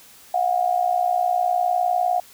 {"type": "tone with amplitude modulation", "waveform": "sine", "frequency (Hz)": 719, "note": "F#5", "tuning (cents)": -50, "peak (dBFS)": -14, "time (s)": [0.34, 2.2], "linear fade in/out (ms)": 5, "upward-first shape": "sine", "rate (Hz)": 59.9, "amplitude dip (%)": 80, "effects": ["white hiss -48 dBFS RMS until 2.33 s"]}